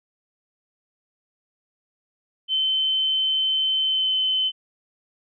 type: tone with pitch glide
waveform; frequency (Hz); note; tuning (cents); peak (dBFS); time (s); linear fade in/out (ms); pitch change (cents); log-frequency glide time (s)
sine; 3074 to 3055; G7 to G7; -35 to -45; -19; 2.48-4.52; 50; -10; 3.84-4.14
effects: none